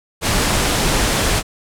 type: low-pass noise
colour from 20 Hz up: pink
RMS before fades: -17 dBFS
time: 0.21-1.43 s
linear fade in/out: 50 ms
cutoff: 11000 Hz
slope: 24 dB/octave
effects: none